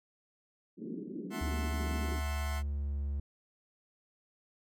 pink band-pass noise, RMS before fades -41 dBFS, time 0.77-2.22 s, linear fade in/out 50 ms, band 180 to 390 Hz, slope 48 dB/octave
20% pulse chord, F# half-diminished seventh, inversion third, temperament equal with one note detuned, 659.3 / 740 / 880 / 1058.1 Hz, E5 / F#5 / A5 / C6, 0 / 0 / 0 / +19 cents, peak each -40 / -41 / -44 / -40 dBFS, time 1.3-2.63 s, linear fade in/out 50 ms
triangle tone with pitch glide, 73.42 to 70.8 Hz, D2 to C#2, 0 to +37 cents, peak -30 dBFS, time 1.41-3.2 s, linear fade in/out 5 ms, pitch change -63 cents, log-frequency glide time 2.06-2.97 s
effects none

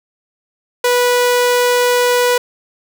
sawtooth tone, 490.6 Hz, B4, 12 cents flat, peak -7 dBFS, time 0.84-2.38 s, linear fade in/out 5 ms, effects none

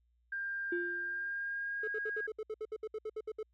sine tone with pitch glide, 1596 to 1634.2 Hz, G6 to G#6, +31 to -28 cents, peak -35 dBFS, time 0.32-2.27 s, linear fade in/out 5 ms, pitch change +41 cents, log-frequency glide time 0.99-1.9 s
sine tone with exponential decay, 349.2 Hz, F4, in tune, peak -30 dBFS, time 0.72-1.32 s, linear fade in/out 5 ms, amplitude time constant 130 ms
triangle tone bursts, 433.4 Hz, A4, 26 cents flat, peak -34 dBFS, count 15, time 1.83-3.43 s, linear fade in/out 5 ms, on 46 ms, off 65 ms
effects tanh soft clip ceiling -23 dBFS + added 59 Hz sine -70 dBFS peak until 3.53 s

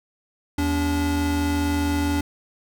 square tone pair together, 80.7 / 287.6 Hz, E2 / D4, -36 / -36 cents, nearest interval octave + minor seventh, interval 2200 cents, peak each -25 / -23 dBFS, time 0.58-2.21 s, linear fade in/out 5 ms, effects none

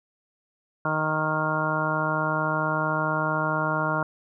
harmonic tone, 155.56 Hz, D#3, in tune, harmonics 1 / 2 / 3 / 4 / 5 / 6 / 7 / 8 / 9, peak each -30 / -33 / -37 / -30 / -36 / -31 / -30 / -38 / -28 dBFS, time 0.85-4.03 s, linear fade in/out 2 ms, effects none

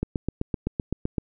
click train, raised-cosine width 3 ms, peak -12 dBFS, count 10, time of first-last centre 0.03-1.182 s, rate 7.81 Hz, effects none

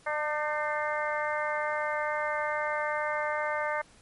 harmonic tone with a mistuned harmonic, 300.2 Hz, D4, 38 cents sharp, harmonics 2 / 3 / 4 / 5 / 6 / 7, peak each -32 / -34 / -35 / -36 / -37 / -37 dBFS, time 0.06-3.82 s, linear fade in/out 10 ms, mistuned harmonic 5, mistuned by +38 cents, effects pink hiss -58 dBFS RMS until 4.01 s + MP3 48 kbps

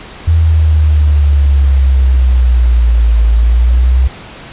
sine exponential two-way sweep, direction down then up, 82.41 to 55.3 to 64.8 Hz, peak -5 dBFS, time 0.27-4.08 s, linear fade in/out 10 ms, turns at 3.26 s, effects pink hiss -31 dBFS RMS until 4.52 s + resampled to 8000 Hz

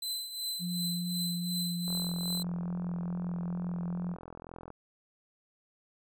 sawtooth tone with tremolo, 4039 Hz, B7, 38 cents sharp, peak -29 dBFS, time 0.02-2.43 s, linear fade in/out 5 ms, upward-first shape triangle, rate 2.7 Hz, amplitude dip 70%
sine tone with vibrato, 175.1 Hz, F3, 5 cents sharp, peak -32 dBFS, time 0.59-4.17 s, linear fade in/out 50 ms, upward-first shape sine, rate 2.4 Hz, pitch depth 16 cents each way
click train, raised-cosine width 1 ms, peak -31 dBFS, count 121, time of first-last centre 1.88-4.704 s, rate 42.5 Hz
effects none

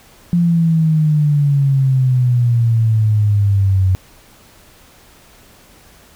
sine exponential sweep, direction down, 174.61 to 92.5 Hz, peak -10 dBFS, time 0.33-3.95 s, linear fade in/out 0 ms, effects pink hiss -46 dBFS RMS until 6.15 s

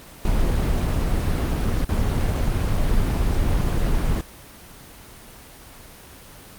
brown noise with dropouts, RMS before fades -20 dBFS, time 0.25-4.21 s, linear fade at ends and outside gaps 1 ms, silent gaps 1.846-1.89 s, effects pink hiss -43 dBFS RMS until 6.58 s + Opus 24 kbps

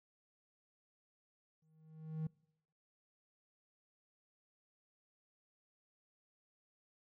triangle tone with exponential growth, 157.7 Hz, D#3, 24 cents sharp, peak -32 dBFS, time 1.62-2.27 s, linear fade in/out 5 ms, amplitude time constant 140 ms, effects noise-tail reverb RT60 0.8 s tail -26 dB re dry + tanh soft clip ceiling -28 dBFS

